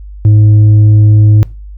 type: tone with tanh clipping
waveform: sine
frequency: 106 Hz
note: G#2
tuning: 36 cents sharp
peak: -3 dBFS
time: 0.25-1.43 s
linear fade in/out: 0 ms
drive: 4 dB
effects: noise-tail reverb RT60 0.3 s tail -21 dB re dry + added 50 Hz sine -25 dBFS peak until 1.77 s